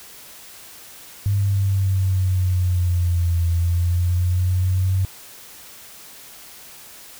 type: exponential two-way sweep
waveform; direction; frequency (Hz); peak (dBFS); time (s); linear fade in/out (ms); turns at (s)
sine; down then up; 101 to 84.5 to 95; -16; 1.26-5.05; 0; 3.46
effects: white hiss -42 dBFS RMS until 7.19 s

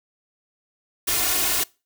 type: noise with comb filter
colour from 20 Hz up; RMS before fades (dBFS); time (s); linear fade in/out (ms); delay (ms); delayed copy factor
white; -22; 1.07-1.64; 10; 2.8; +0.65
effects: noise-tail reverb RT60 0.3 s tail -24 dB re dry

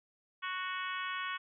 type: harmonic tone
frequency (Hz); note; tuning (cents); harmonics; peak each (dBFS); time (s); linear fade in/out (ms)
370; F#4; 0; 3 / 4 / 5 / 6 / 7 / 8 / 9; -39 / -41 / -43 / -45 / -46 / -47 / -48; 0.42-1.38; 20
effects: none

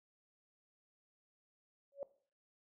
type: tone with exponential growth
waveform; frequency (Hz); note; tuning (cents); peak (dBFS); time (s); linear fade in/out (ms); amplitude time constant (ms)
sine; 560; C#5; +18; -35; 1.92-2.03; 1; 23
effects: noise-tail reverb RT60 0.5 s tail -18 dB re dry

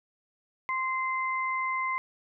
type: tone pair together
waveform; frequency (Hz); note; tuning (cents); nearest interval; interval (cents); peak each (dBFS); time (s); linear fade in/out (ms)
sine; 1046.5 / 2073; C6 / C7; 0 / -17; octave; 1183; -29 / -31; 0.69-1.98; 0
effects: none

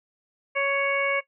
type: harmonic tone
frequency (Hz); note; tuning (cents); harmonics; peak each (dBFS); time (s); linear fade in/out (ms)
556; C#5; +5; 1 / 2 / 3 / 4 / 5; -26 / -30 / -32 / -25 / -35; 0.55-1.21; 20
effects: noise-tail reverb RT60 0.1 s tail -17 dB re dry

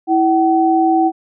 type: tone pair together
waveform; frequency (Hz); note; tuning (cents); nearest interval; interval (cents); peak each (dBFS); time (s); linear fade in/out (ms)
sine; 327.7 / 759; E4 / F#5; -10 / +44; octave + minor third; 1454; -13; 0.07-1.12; 50
effects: none

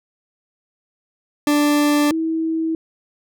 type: tone pair in turn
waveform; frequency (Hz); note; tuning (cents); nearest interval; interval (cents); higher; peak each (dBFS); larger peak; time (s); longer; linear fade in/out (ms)
40% pulse / sine; 293.7 / 323.2; D4 / E4; 0 / -34; major second; 166; second; -13 / -18; first; 1.47-2.11 / 2.11-2.75; neither; 2
effects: none

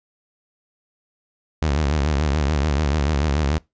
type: tone with vibrato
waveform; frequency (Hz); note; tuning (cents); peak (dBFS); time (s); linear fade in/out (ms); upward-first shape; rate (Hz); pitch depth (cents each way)
sawtooth; 73.42; D2; 0; -14; 1.62-3.58; 0; triangle; 6.9; 170
effects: noise-tail reverb RT60 0.2 s tail -23 dB re dry + resampled to 16000 Hz

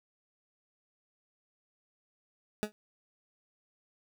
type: tone with exponential decay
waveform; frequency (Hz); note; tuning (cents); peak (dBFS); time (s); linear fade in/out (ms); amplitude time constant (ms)
20% pulse; 211.3; G#3; +30; -21; 2.63-2.72; 0; 19
effects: none

